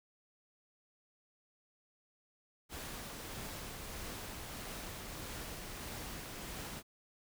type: noise with tremolo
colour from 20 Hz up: pink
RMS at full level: -44 dBFS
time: 2.69-6.83 s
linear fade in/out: 50 ms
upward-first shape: triangle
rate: 1.6 Hz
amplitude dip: 25%
effects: none